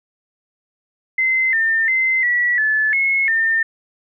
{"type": "tone with pitch steps", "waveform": "sine", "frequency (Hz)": [2063, 1804, 2066, 1941, 1733, 2176, 1807], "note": ["C7", "A6", "C7", "B6", "A6", "C#7", "A6"], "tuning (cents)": [-25, 43, -22, -31, -27, -33, 46], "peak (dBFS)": -14, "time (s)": [1.18, 3.63], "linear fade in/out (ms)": 5, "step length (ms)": 350, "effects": []}